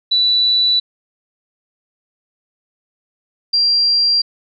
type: tone pair in turn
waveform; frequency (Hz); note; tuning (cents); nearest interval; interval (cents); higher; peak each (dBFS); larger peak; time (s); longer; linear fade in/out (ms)
sine; 3959 / 4745; B7 / D8; +3 / +17; minor third; 314; second; -11; neither; 0.11-0.8 / 3.53-4.22; neither; 10
effects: none